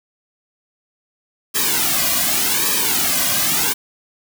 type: noise with flanger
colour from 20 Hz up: white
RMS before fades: -18 dBFS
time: 1.54-3.74 s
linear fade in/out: 20 ms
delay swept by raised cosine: 1.4 to 2.28 ms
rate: 0.86 Hz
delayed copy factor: -1
effects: none